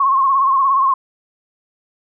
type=tone with vibrato; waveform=sine; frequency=1081 Hz; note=C#6; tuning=44 cents flat; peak=-11 dBFS; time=0-0.94 s; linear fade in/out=5 ms; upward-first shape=sine; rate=17 Hz; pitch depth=62 cents each way; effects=none